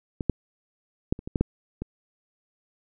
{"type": "clicks", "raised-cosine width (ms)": 3, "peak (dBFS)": [-16, -8, -9, -25, -21, -12, -8, -18], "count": 8, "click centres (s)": [0.208, 0.297, 1.125, 1.191, 1.275, 1.358, 1.41, 1.82], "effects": []}